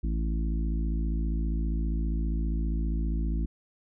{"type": "harmonic tone", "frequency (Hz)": 55, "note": "A1", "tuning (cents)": 0, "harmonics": [1, 3, 4, 5, 6], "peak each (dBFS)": [-26, -36, -38, -40, -42], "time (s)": [0.03, 3.46], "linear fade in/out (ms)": 10, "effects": []}